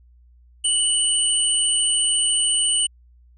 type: tone pair together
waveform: sine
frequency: 2958 / 8864 Hz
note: F#7 / C#9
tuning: -1 / -1 cents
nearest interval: octave + perfect fifth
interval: 1900 cents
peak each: -21 / -19 dBFS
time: 0.64-2.87 s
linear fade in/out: 10 ms
effects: added 60 Hz sine -49 dBFS peak until 3.37 s